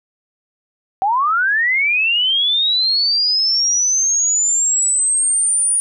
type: linear sweep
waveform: sine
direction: up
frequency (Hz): 745 to 9600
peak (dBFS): -13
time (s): 1.02-5.8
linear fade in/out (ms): 0
effects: none